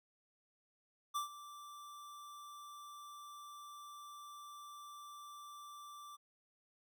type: tone with ADSR envelope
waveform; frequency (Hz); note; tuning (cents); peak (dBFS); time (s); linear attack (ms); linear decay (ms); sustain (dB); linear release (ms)
square; 1172; D6; -4; -35; 1.14-6.17; 21; 120; -16; 21
effects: none